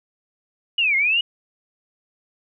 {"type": "linear two-way sweep", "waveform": "sine", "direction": "down then up", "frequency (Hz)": [2933, 2093, 2933], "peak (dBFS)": -16, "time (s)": [0.78, 1.21], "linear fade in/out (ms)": 5, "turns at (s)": 0.96, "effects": []}